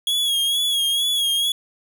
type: tone with vibrato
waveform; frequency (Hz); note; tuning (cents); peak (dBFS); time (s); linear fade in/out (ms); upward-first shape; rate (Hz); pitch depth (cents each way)
45% pulse; 3321; G#7; -1; -18; 0.07-1.52; 2; sine; 2.2; 53
effects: none